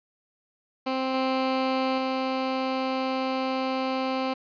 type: tone with level steps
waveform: 15% pulse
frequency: 262.1 Hz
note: C4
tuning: 3 cents sharp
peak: -19 / -17 / -19 dBFS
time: 0.86-4.34 s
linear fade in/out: 10 ms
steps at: 1.14 / 1.98 s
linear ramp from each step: 2 ms
effects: resampled to 11025 Hz + 9-bit